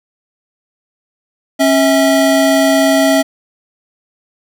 square tone pair together, 272.8 / 648.8 Hz, C#4 / E5, -28 / -28 cents, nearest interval octave + minor third, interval 1500 cents, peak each -12 dBFS, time 1.59-3.23 s, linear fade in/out 20 ms, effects none

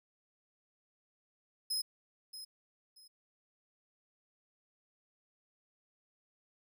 sawtooth tone with echo, 5110 Hz, D#8, 45 cents sharp, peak -30 dBFS, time 1.7-1.82 s, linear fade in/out 10 ms, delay 630 ms, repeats 2, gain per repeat -12 dB, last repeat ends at 3.08 s, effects none

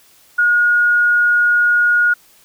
sine tone, 1440 Hz, F#6, 47 cents flat, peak -10 dBFS, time 0.38-2.14 s, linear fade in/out 10 ms, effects white hiss -50 dBFS RMS until 2.44 s

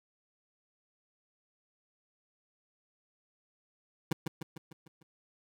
25% pulse tone with echo, 161.2 Hz, E3, 38 cents flat, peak -23 dBFS, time 4.11-4.13 s, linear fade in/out 5 ms, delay 150 ms, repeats 6, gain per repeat -5 dB, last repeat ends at 5.03 s, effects none

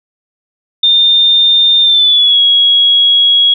sine tone with pitch glide, 3620 to 3320 Hz, A7 to G#7, +48 to -1 cents, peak -5 dBFS, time 0.83-3.54 s, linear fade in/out 5 ms, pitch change -149 cents, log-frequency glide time 1.81-2.4 s, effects none

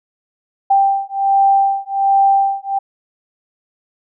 sine beating tone pair, 786 / 787.3 Hz, G5 / G5, +4 / +7 cents, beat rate 1.3 Hz, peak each -14 dBFS, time 0.7-2.79 s, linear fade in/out 10 ms, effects none

